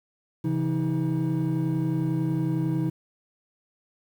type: tone cluster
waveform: triangle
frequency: 135 / 166 / 318.2 Hz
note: C#3 / E3 / D#4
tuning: -45 / +12 / +39 cents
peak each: -25 dBFS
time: 0.44-2.9 s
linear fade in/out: 10 ms
effects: tanh soft clip ceiling -14 dBFS + 9-bit